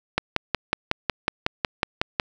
click train, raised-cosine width 0.3 ms, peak -4 dBFS, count 12, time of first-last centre 0.18-2.198 s, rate 5.45 Hz, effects none

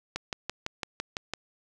click train, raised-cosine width 0.2 ms, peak -14 dBFS, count 8, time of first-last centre 0.16-1.336 s, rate 5.95 Hz, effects none

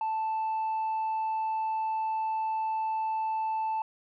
sine tone with tanh clipping, 880 Hz, A5, in tune, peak -28 dBFS, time 0.01-3.82 s, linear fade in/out 2 ms, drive 1 dB, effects none

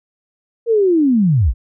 sine linear sweep, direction down, 476.2 to 42.45 Hz, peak -10 dBFS, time 0.66-1.54 s, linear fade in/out 50 ms, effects none

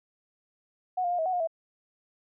sine tone with pitch steps, 735 / 703 / 710 / 642 / 743 / 713 / 654 Hz, F#5 / F5 / F5 / E5 / F#5 / F5 / E5, -12 / +11 / +28 / -46 / +7 / +36 / -14 cents, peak -25 dBFS, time 0.97-1.474 s, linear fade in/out 10 ms, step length 72 ms, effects none

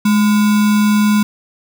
sine tone with sample-and-hold, 210 Hz, G#3, 19 cents sharp, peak -9 dBFS, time 0.05-1.23 s, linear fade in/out 5 ms, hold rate 1225 Hz, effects none

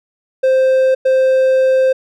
triangle tone bursts at uneven times, 523.3 Hz, C5, in tune, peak -7 dBFS, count 2, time 0.43-0.95 / 1.05-1.93 s, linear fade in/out 10 ms, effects none

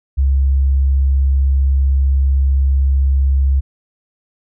sine tone, 67.8 Hz, C#2, 38 cents flat, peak -10 dBFS, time 0.17-3.61 s, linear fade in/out 20 ms, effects none

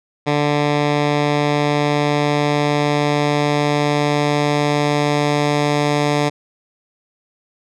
10% pulse tone with low-pass filter sweep, 146.83 Hz, D3, in tune, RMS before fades -17 dBFS, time 0.26-6.3 s, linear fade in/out 20 ms, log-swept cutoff 4100 to 6300 Hz, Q 0.83, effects none

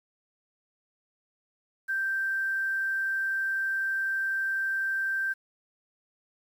sine tone with quantisation, 1568 Hz, G6, in tune, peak -26 dBFS, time 1.88-5.34 s, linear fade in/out 20 ms, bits 9, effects none

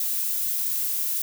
violet noise, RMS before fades -26 dBFS, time 0-1.22 s, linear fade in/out 2 ms, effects none

